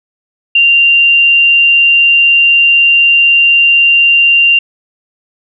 sine tone, 2778 Hz, F7, 10 cents flat, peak -4 dBFS, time 0.55-4.59 s, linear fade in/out 5 ms, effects none

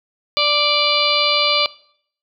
harmonic tone, 587.3 Hz, D5, in tune, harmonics 1 / 2 / 4 / 5 / 6 / 7 / 8, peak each -22 / -22 / -22 / -22 / -22 / -22 / -22 dBFS, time 0.37-1.66 s, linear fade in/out 0 ms, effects noise-tail reverb RT60 0.6 s tail -20 dB re dry

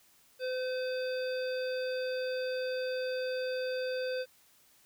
harmonic tone with a mistuned harmonic, 511 Hz, C5, 41 cents flat, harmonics 1 / 3 / 5 / 7 / 9, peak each -32 / -42 / -46 / -49 / -46 dBFS, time 0.39-4.26 s, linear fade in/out 50 ms, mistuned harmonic 9, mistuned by +29 cents, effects white hiss -64 dBFS RMS until 4.85 s

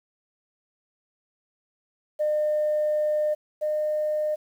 sine tone pair in turn, 605 / 608.4 Hz, D#5 / D#5, -49 / -39 cents, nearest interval unison, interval 10 cents, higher second, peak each -20 / -22 dBFS, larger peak first, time 2.19-3.35 / 3.61-4.36 s, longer first, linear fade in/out 20 ms, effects tanh soft clip ceiling -17 dBFS + 9-bit

